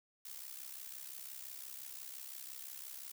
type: noise with amplitude modulation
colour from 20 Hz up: blue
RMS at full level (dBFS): -45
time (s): 0.25-3.12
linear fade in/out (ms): 5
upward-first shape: sine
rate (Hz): 65.8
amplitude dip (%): 75
effects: none